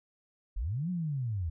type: linear two-way sweep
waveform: sine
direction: up then down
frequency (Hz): 34.94 to 185 to 75.9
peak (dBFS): -30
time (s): 0.56-1.5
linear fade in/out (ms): 10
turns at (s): 0.9
effects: none